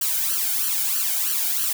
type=noise with flanger; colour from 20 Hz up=blue; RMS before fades=-23 dBFS; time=0.01-1.73 s; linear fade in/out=5 ms; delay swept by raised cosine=0.67 to 1.35 ms; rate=3.1 Hz; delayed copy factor=+0.8; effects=none